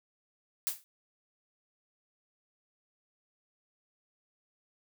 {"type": "noise with exponential decay", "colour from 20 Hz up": "blue", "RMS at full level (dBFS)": -28, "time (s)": [0.67, 0.84], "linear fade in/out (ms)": 0, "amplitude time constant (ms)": 36, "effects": []}